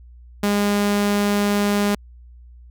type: tone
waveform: sawtooth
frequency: 204.3 Hz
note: G#3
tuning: 28 cents flat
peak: -13 dBFS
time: 0.43-1.95 s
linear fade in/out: 5 ms
effects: added 60 Hz sine -41 dBFS peak until 2.7 s